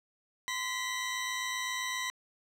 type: tone pair together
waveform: 20% pulse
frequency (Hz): 1028.8 / 1950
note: C6 / B6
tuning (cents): -30 / -23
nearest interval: major seventh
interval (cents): 1107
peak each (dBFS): -31 / -30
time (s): 0.48-2.1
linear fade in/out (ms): 0
effects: low-pass 11000 Hz 12 dB/octave + 10-bit